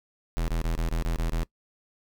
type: tone bursts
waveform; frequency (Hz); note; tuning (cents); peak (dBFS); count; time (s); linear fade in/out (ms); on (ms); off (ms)
square; 41.42; E1; +9; -25; 8; 0.37-1.432; 0; 110; 26
effects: noise-tail reverb RT60 0.1 s tail -22 dB re dry